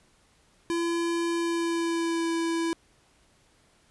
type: tone with pitch glide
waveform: square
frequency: 338.4 to 332 Hz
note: E4 to E4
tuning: +45 to +12 cents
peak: -26 dBFS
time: 0.7-2.73 s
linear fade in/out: 0 ms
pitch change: -33 cents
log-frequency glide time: 1.34-2.31 s
effects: pink hiss -63 dBFS RMS until 3.9 s + resampled to 24000 Hz